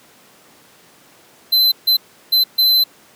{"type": "tone bursts at uneven times", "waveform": "square", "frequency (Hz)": 4056, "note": "B7", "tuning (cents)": 45, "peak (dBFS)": -11, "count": 4, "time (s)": [[1.52, 1.72], [1.87, 1.97], [2.32, 2.44], [2.58, 2.84]], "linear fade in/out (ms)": 10, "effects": ["pink hiss -48 dBFS RMS until 3.15 s", "high-pass 200 Hz 12 dB/octave"]}